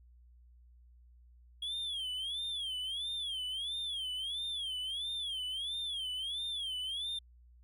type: tone with vibrato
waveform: triangle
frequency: 3289 Hz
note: G#7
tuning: 18 cents flat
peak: -34 dBFS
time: 1.62-7.19 s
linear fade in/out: 5 ms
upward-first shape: sine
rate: 1.5 Hz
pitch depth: 170 cents each way
effects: added 60 Hz sine -57 dBFS peak until 7.63 s